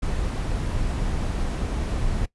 brown noise, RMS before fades -25 dBFS, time 0.02-2.26 s, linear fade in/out 10 ms, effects noise-tail reverb RT60 0.1 s tail -19 dB re dry + resampled to 24000 Hz

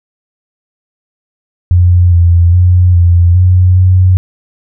sine tone with pitch steps, 88.7 / 86 / 89.9 / 86.8 / 91.1 / 92.2 Hz, F2 / F2 / F#2 / F2 / F#2 / F#2, +27 / -26 / -49 / -10 / -26 / -6 cents, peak -3 dBFS, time 1.71-4.17 s, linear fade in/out 0 ms, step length 410 ms, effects none

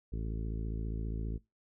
harmonic tone, 54.9 Hz, A1, 3 cents flat, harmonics 1 / 2 / 3 / 4 / 5 / 6 / 7 / 8, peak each -35 / -41 / -45 / -47 / -49 / -51 / -52 / -53 dBFS, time 0.12-1.38 s, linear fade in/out 10 ms, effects noise-tail reverb RT60 0.2 s tail -21 dB re dry

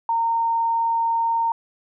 sine tone, 919 Hz, A#5, 25 cents flat, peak -18 dBFS, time 0.09-1.52 s, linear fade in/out 2 ms, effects none

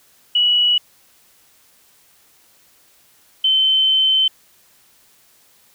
sine tone pair in turn, 2933 / 3078 Hz, F#7 / G7, -16 / -32 cents, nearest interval minor second, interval 84 cents, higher second, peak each -12 dBFS, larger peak neither, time 0.35-0.78 / 3.44-4.28 s, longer second, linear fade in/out 5 ms, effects white hiss -54 dBFS RMS until 5.74 s

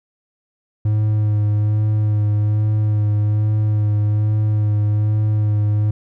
triangle tone with vibrato, 105.8 Hz, G#2, 33 cents sharp, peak -12 dBFS, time 0.85-5.91 s, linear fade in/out 5 ms, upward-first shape sine, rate 1.2 Hz, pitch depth 19 cents each way, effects none

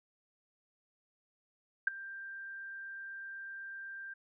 sine tone with ADSR envelope, 1582 Hz, G6, 15 cents sharp, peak -22 dBFS, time 1.87-4.14 s, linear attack 5 ms, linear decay 12 ms, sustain -20 dB, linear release 10 ms, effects none

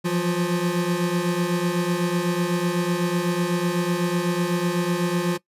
square tone cluster, 170.4 / 178.4 / 353.3 Hz, F3 / F3 / F4, -42 / +37 / +20 cents, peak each -26 dBFS, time 0.04-5.38 s, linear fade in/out 20 ms, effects noise-tail reverb RT60 0.1 s tail -20 dB re dry + resampled to 32000 Hz

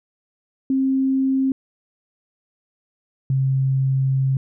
sine tone pair in turn, 266.3 / 133.69 Hz, C4 / C3, +31 / +38 cents, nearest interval octave, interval 1193 cents, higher first, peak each -16 dBFS, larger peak neither, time 0.7-1.52 / 3.3-4.37 s, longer second, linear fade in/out 2 ms, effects none

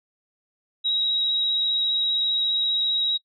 sine tone with vibrato, 3832 Hz, A#7, 47 cents sharp, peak -20 dBFS, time 0.84-3.18 s, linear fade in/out 20 ms, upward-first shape sine, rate 15 Hz, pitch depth 15 cents each way, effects noise-tail reverb RT60 0.1 s tail -23 dB re dry

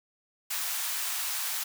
white high-pass noise, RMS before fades -32 dBFS, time 0.5-1.64 s, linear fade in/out 10 ms, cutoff 790 Hz, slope 24 dB/octave, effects none

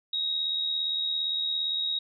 sine tone with amplitude modulation, 3784 Hz, A#7, 25 cents sharp, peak -24 dBFS, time 0.13-1.99 s, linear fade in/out 5 ms, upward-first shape sine, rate 77.5 Hz, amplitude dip 45%, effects none

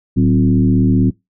sine tone with frequency modulation, 184.8 Hz, F#3, 2 cents flat, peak -9 dBFS, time 0.16-1.11 s, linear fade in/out 20 ms, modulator 75.8 Hz, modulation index 1.4, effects noise-tail reverb RT60 0.2 s tail -25 dB re dry

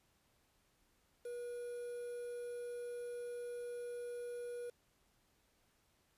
triangle tone with quantisation, 482.9 Hz, B4, 39 cents flat, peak -40 dBFS, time 1.25-4.7 s, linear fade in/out 5 ms, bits 10, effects pink hiss -75 dBFS RMS until 6.17 s + resampled to 32000 Hz

